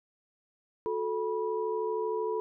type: tone cluster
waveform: sine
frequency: 363.6 / 436.6 / 974 Hz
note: F#4 / A4 / B5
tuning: -30 / -13 / -24 cents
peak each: -36 / -30 / -36 dBFS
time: 0.86-2.4 s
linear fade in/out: 0 ms
effects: none